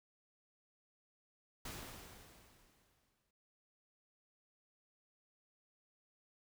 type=noise with exponential decay; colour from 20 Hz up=pink; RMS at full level=-45 dBFS; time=1.65-3.31 s; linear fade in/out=5 ms; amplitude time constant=360 ms; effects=noise-tail reverb RT60 0.3 s tail -24 dB re dry